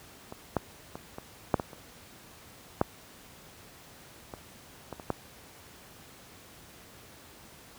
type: clicks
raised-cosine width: 1 ms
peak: -25 / -11 / -24 / -24 / -7 / -17 / -30 / -8 / -25 / -23 / -27 / -13 dBFS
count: 12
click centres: 0.324 / 0.567 / 0.955 / 1.184 / 1.542 / 1.598 / 1.732 / 2.814 / 4.338 / 4.927 / 4.998 / 5.103 s
effects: pink hiss -52 dBFS RMS until 7.78 s + high-pass 60 Hz 12 dB/octave